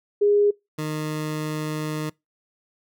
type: tone pair in turn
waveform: sine / 20% pulse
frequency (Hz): 410.8 / 153.88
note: G#4 / D#3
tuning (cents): -19 / -19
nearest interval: octave + perfect fourth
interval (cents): 1700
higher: first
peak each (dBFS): -15 / -21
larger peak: first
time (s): 0.21-0.51 / 0.78-2.1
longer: second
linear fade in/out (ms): 10
effects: noise-tail reverb RT60 0.2 s tail -24 dB re dry